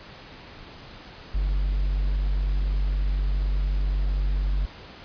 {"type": "tone", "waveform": "triangle", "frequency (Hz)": 47.97, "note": "G1", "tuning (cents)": -37, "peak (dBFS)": -19, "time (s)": [1.34, 4.66], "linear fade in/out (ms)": 10, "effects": ["pink hiss -44 dBFS RMS until 5.04 s", "resampled to 11025 Hz"]}